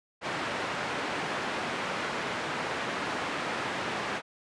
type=band-pass noise; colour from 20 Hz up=white; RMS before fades=-33 dBFS; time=0.21-4.22 s; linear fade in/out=50 ms; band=140 to 1800 Hz; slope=12 dB/octave; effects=resampled to 22050 Hz